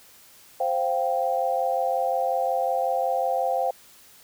sine chord, C suspended fourth, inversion none, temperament equal, 523.3 / 698.5 / 784 Hz, C5 / F5 / G5, 0 / 0 / 0 cents, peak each -26 dBFS, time 0.6-3.71 s, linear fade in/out 5 ms, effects white hiss -52 dBFS RMS until 4.23 s

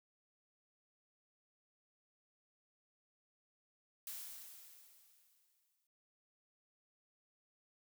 blue noise with exponential decay, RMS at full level -45 dBFS, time 4.07-5.87 s, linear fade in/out 2 ms, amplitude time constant 390 ms, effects none

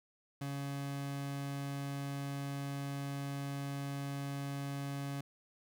30% pulse tone, 140 Hz, C#3, 18 cents sharp, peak -35 dBFS, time 0.41-5.21 s, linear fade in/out 5 ms, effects none

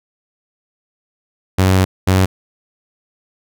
sawtooth tone bursts at uneven times, 94 Hz, F#2, 28 cents sharp, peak -6 dBFS, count 2, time 1.58-1.85 / 2.07-2.26 s, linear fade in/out 10 ms, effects none

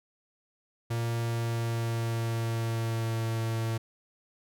45% pulse tone with pitch glide, 116.54 to 113.29 Hz, A#2 to A#2, 0 to -49 cents, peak -28 dBFS, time 0.9-3.78 s, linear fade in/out 10 ms, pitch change -49 cents, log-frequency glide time 1.22-3.36 s, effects none

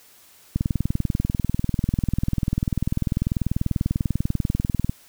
click train, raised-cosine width 5 ms, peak -9 dBFS, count 89, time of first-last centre 0.56-4.895 s, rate 20.3 Hz, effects white hiss -52 dBFS RMS until 5.08 s

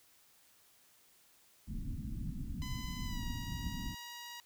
pink low-pass noise, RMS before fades -40 dBFS, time 1.67-3.95 s, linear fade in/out 10 ms, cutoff 270 Hz, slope 48 dB/octave
10% pulse tone with pitch glide, 1011 to 955.4 Hz, B5 to A#5, +40 to +42 cents, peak -37 dBFS, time 2.62-4.4 s, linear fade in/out 0 ms, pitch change -98 cents, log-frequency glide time 3.05-3.23 s
effects white hiss -66 dBFS RMS until 4.45 s

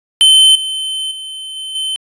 square tone with level steps, 3074 Hz, G7, 35 cents flat, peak -5 / -18 / -25 / -23 / -17 dBFS, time 0.21-1.96 s, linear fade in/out 0 ms, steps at 0.55 / 1.11 / 1.56 / 1.75 s, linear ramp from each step 5 ms, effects resampled to 22050 Hz

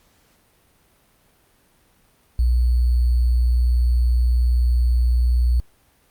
sine tone with sample-and-hold, 60.6 Hz, B1, 32 cents flat, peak -14 dBFS, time 2.39-5.6 s, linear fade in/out 0 ms, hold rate 4410 Hz, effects pink hiss -59 dBFS RMS until 6.1 s + Opus 48 kbps

